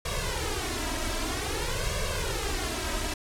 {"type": "noise with flanger", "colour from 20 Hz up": "pink", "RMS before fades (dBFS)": -30, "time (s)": [0.05, 3.14], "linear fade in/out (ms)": 5, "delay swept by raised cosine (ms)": [1.8, 3.1], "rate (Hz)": 0.52, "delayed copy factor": 0.85, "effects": ["low-pass 10000 Hz 12 dB/octave"]}